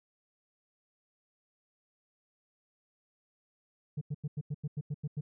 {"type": "tone bursts", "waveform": "sine", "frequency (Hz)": 147.4, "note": "D3", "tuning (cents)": 7, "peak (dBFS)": -29, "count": 10, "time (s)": [3.97, 5.21], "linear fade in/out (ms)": 10, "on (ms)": 43, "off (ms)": 90, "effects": ["tanh soft clip ceiling -31 dBFS"]}